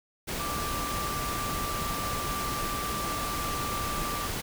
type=tone in noise; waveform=sine; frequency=1174.7 Hz; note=D6; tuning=in tune; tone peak=-33 dBFS; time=0.39-4.28 s; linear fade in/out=20 ms; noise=pink; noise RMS=-33 dBFS; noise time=0.27-4.42 s; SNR=-3 dB; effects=none